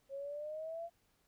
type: exponential sweep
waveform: sine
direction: up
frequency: 542 to 687 Hz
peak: -40 dBFS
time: 0.09-0.9 s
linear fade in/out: 50 ms
effects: pink hiss -75 dBFS RMS until 1.27 s